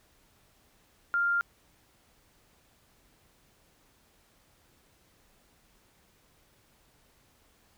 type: tone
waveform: sine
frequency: 1396.9 Hz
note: F6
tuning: in tune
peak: -24 dBFS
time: 1.14-1.41 s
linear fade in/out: 0 ms
effects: pink hiss -65 dBFS RMS until 7.77 s